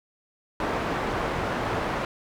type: low-pass noise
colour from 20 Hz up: white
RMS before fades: -28 dBFS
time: 0.6-2.05 s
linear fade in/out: 2 ms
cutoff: 1100 Hz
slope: 12 dB/octave
effects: none